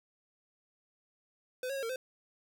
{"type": "tone with pitch steps", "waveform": "square", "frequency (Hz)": [507, 549, 543, 456.3, 516], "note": ["B4", "C#5", "C#5", "A#4", "C5"], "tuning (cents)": [45, -17, -36, -37, -24], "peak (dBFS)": -35, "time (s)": [1.63, 1.96], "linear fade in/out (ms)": 2, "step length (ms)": 66, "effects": []}